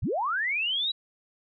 sine linear sweep, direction up, 47.79 to 3951 Hz, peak -25 dBFS, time 0.02-0.92 s, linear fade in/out 10 ms, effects none

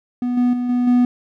triangle tone with level steps, 245.9 Hz, B3, 7 cents flat, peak -16 / -11 / -17 / -13 / -9 dBFS, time 0.22-1.05 s, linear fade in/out 2 ms, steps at 0.37 / 0.53 / 0.69 / 0.87 s, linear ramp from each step 5 ms, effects none

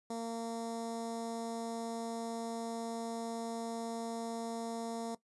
15% pulse tone with notch filter, 229.5 Hz, A#3, 27 cents flat, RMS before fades -39 dBFS, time 0.1-5.15 s, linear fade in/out 5 ms, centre 2500 Hz, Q 0.61, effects noise-tail reverb RT60 0.1 s tail -17 dB re dry + resampled to 24000 Hz

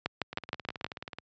two click trains, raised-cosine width 0.3 ms, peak -13 / -23 dBFS, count 6 / 17, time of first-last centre 0.06-0.845 / 0.33-1.186 s, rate 6.37 / 18.7 Hz, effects high-pass 80 Hz 12 dB/octave + resampled to 16000 Hz

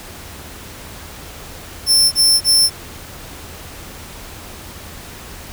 sawtooth tone bursts, 5350 Hz, E8, 25 cents sharp, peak -7 dBFS, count 3, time 1.86-2.7 s, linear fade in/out 50 ms, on 260 ms, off 30 ms, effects added 81 Hz sine -41 dBFS peak until 5.52 s + pink hiss -35 dBFS RMS until 5.52 s

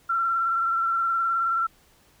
sine tone with vibrato, 1354 Hz, E6, 46 cents sharp, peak -21 dBFS, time 0.09-1.67 s, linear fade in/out 10 ms, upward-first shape triangle, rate 19 Hz, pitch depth 39 cents each way, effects pink hiss -59 dBFS RMS until 2.2 s

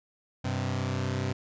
sawtooth tone pair together, 96.6 / 128.67 Hz, G2 / C3, -25 / -29 cents, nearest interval perfect fourth, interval 496 cents, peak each -27 dBFS, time 0.44-1.33 s, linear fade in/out 10 ms, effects resampled to 16000 Hz

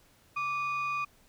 sine tone pair together, 1168 / 2475 Hz, D6 / D#7, -10 / -10 cents, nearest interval octave + minor second, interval 1300 cents, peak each -29 / -33 dBFS, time 0.36-1.05 s, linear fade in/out 10 ms, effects tanh soft clip ceiling -26 dBFS + pink hiss -63 dBFS RMS until 1.28 s

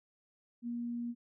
sine tone, 237.8 Hz, A#3, 35 cents sharp, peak -35 dBFS, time 0.62-1.15 s, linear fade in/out 50 ms, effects none

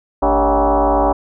sine tone with frequency modulation, 120 Hz, B2, 49 cents flat, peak -11 dBFS, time 0.22-1.13 s, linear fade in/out 10 ms, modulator 171 Hz, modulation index 5.4, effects none

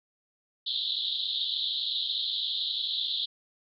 white band-pass noise, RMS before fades -31 dBFS, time 0.66-3.26 s, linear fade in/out 10 ms, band 3300 to 4100 Hz, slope 96 dB/octave, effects none

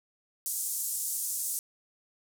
pink band-pass noise, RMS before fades -33 dBFS, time 0.46-1.59 s, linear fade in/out 0 ms, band 7400 to 14000 Hz, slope 24 dB/octave, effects none

